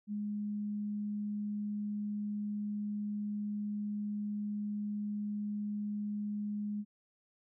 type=tone; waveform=sine; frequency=207.7 Hz; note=G#3; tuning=in tune; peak=-34 dBFS; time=0.07-6.85 s; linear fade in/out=50 ms; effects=none